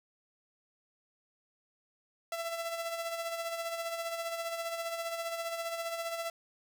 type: tone with tremolo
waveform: sawtooth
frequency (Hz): 669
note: E5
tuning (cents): +25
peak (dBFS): -29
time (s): 2.32-6.3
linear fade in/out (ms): 2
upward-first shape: sine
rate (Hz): 15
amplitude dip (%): 50
effects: none